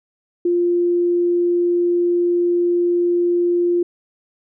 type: tone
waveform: sine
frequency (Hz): 349.2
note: F4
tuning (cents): 0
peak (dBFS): -14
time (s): 0.45-3.83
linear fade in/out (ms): 5
effects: none